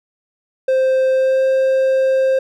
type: tone with pitch glide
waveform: triangle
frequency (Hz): 523.3 to 528.5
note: C5 to C5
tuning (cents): 0 to +17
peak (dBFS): -10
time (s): 0.68-2.39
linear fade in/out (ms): 5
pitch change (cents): +17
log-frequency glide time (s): 1.12-1.44
effects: none